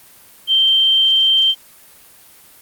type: tone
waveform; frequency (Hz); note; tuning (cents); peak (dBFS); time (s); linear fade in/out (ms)
sine; 3136; G7; 0; -10; 0.47-1.55; 50
effects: white hiss -45 dBFS RMS until 2.61 s + Opus 32 kbps